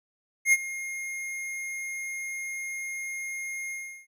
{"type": "tone with ADSR envelope", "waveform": "square", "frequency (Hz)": 2136, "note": "C7", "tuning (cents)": 35, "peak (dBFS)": -16, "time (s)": [0.45, 4.07], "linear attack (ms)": 76, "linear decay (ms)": 39, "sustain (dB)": -17, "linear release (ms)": 360, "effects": ["resampled to 32000 Hz"]}